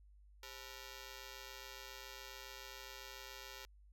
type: ring-modulated tone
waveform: 5% pulse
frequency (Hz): 466.2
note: A#4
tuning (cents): 0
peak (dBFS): -35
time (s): 0.43-3.65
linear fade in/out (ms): 0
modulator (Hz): 63.6
effects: added 50 Hz sine -60 dBFS peak until 3.92 s